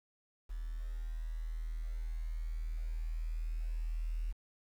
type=tone with level ramp; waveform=sine; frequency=40.13 Hz; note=E1; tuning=46 cents flat; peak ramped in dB=-37 to -33 dBFS; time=0.49-4.33 s; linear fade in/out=20 ms; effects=10-bit